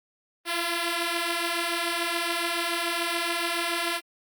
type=beating tone pair; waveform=5% pulse; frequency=336.2 / 343.2 Hz; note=E4 / F4; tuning=+34 / -30 cents; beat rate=7 Hz; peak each=-19 / -16 dBFS; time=0.45-4.01 s; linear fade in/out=50 ms; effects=Opus 32 kbps